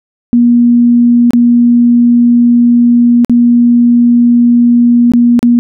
sine tone with dropouts, 239.2 Hz, A#3, 45 cents sharp, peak -3 dBFS, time 0.33-5.59 s, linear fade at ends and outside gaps 0 ms, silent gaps 1.307-1.334 / 3.247-3.296 / 5.119-5.136 / 5.392-5.429 s, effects none

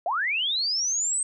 sine linear sweep, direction up, 622.3 to 8372 Hz, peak -23 dBFS, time 0.06-1.23 s, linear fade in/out 2 ms, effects none

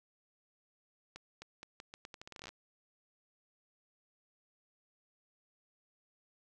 accelerating click train, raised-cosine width 0.2 ms, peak -30 dBFS, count 18, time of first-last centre 1.16-2.49 s, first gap 260 ms, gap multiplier 0.81, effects none

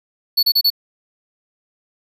square tone bursts, 4435 Hz, C#8, in tune, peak -12 dBFS, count 4, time 0.37-0.703 s, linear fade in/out 10 ms, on 60 ms, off 31 ms, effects none

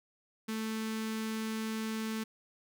sawtooth tone with notch filter, 220.4 Hz, A3, 3 cents sharp, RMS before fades -36 dBFS, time 0.48-2.24 s, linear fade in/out 10 ms, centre 650 Hz, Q 1, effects none

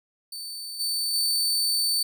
sawtooth tone with level steps, 4541 Hz, C#8, 41 cents sharp, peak -31 / -22 / -19 dBFS, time 0.32-2.03 s, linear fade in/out 5 ms, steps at 0.79 / 1.13 s, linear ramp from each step 20 ms, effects none

